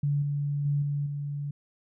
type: tone with level steps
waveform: sine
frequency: 143.9 Hz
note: D3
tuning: 35 cents flat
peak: -23 / -26 / -23 / -26 / -30 dBFS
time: 0.03-1.51 s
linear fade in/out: 5 ms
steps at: 0.22 / 0.65 / 0.82 / 1.06 s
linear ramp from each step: 5 ms
effects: none